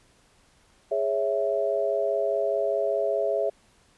sine chord, C# minor, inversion second, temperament equal, 415.3 / 554.4 / 659.3 Hz, G#4 / C#5 / E5, 0 / 0 / 0 cents, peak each -28 / -27 / -26 dBFS, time 0.91-3.5 s, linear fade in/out 10 ms, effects pink hiss -61 dBFS RMS until 3.97 s + resampled to 24000 Hz

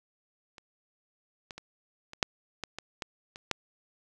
clicks, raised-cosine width 0.2 ms, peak -30 / -23 / -25 / -26 / -6 / -17 / -20 / -17 / -26 / -10 dBFS, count 10, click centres 0.582 / 1.508 / 1.58 / 2.134 / 2.228 / 2.637 / 2.786 / 3.022 / 3.359 / 3.513 s, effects none

